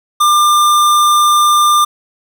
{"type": "tone", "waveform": "square", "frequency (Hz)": 1196, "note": "D6", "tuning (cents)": 31, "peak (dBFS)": -8, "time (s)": [0.2, 1.85], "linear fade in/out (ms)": 10, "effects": []}